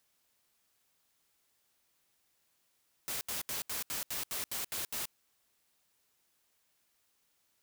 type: noise bursts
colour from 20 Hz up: white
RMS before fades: -37 dBFS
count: 10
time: 3.08-5.055 s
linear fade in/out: 0 ms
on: 130 ms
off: 75 ms
effects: white hiss -75 dBFS RMS until 7.62 s